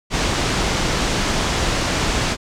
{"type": "low-pass noise", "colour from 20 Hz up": "pink", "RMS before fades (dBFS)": -20, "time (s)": [0.1, 2.37], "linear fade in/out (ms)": 50, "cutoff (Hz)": 7300, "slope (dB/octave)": 24, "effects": []}